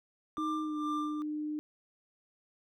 triangle tone with tremolo, 1188 Hz, D6, 20 cents sharp, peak -31 dBFS, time 0.37-1.22 s, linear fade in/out 0 ms, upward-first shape sine, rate 2.2 Hz, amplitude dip 75%
sine tone with pitch glide, 311.1 to 302.1 Hz, D#4 to D4, 0 to +49 cents, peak -33 dBFS, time 0.38-1.59 s, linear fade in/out 0 ms, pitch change -51 cents, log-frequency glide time 0.62-0.76 s
effects none

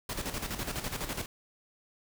pink noise with tremolo, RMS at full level -34 dBFS, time 0.09-1.26 s, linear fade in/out 5 ms, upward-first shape square, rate 12 Hz, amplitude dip 60%, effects none

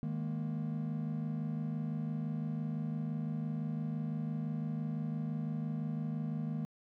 triangle chord, D# suspended fourth, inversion none, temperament just, 155.56 / 207.4 / 233.3 Hz, D#3 / G#3 / A#3, 0 / -2 / +2 cents, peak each -34 / -39 / -37 dBFS, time 0.03-6.65 s, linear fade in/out 0 ms, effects tanh soft clip ceiling -24 dBFS

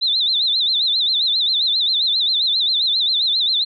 sine tone with vibrato, 3812 Hz, A#7, 38 cents sharp, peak -15 dBFS, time 0.01-3.65 s, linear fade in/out 20 ms, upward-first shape sine, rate 7.5 Hz, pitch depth 160 cents each way, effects none

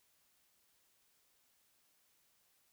silence, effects white hiss -74 dBFS RMS until 2.72 s

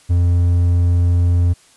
triangle tone, 87.31 Hz, F2, in tune, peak -9 dBFS, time 0.09-1.54 s, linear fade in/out 20 ms, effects white hiss -50 dBFS RMS until 1.76 s + resampled to 24000 Hz

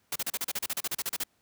white noise bursts, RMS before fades -31 dBFS, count 16, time 0.12-1.237 s, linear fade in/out 5 ms, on 37 ms, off 35 ms, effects pink hiss -70 dBFS RMS until 1.41 s + high-pass 80 Hz 12 dB/octave

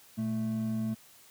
triangle tone pair together, 117.39 / 220 Hz, A#2 / A3, +13 / 0 cents, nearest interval major seventh, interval 1087 cents, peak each -34 / -28 dBFS, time 0.17-0.95 s, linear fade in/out 20 ms, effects white hiss -57 dBFS RMS until 1.3 s + high-pass 60 Hz 12 dB/octave

